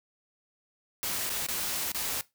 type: noise with dropouts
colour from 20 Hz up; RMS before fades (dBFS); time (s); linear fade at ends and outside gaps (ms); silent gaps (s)
white; -32; 1.03-2.21; 0; 1.294-1.301 / 1.465-1.486 / 1.918-1.947
effects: noise-tail reverb RT60 0.2 s tail -19 dB re dry